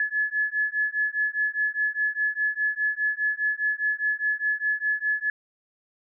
sine beating tone pair, 1708 / 1712.9 Hz, G#6 / A6, +48 / -47 cents, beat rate 4.9 Hz, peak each -26 dBFS, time 0-5.3 s, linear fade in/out 2 ms, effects none

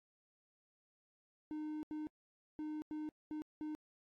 triangle tone bursts at uneven times, 305.9 Hz, D#4, 29 cents flat, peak -38 dBFS, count 6, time 1.51-1.83 / 1.91-2.07 / 2.59-2.82 / 2.91-3.09 / 3.31-3.42 / 3.61-3.75 s, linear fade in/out 0 ms, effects AAC 48 kbps

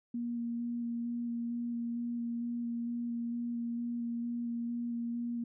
sine tone with vibrato, 236.3 Hz, A#3, 24 cents sharp, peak -33 dBFS, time 0.14-5.44 s, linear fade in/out 5 ms, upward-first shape square, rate 2.2 Hz, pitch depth 10 cents each way, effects none

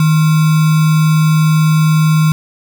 sine tone with sample-and-hold, 157 Hz, D#3, 16 cents sharp, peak -7 dBFS, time 0-2.32 s, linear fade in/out 2 ms, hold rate 1225 Hz, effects none

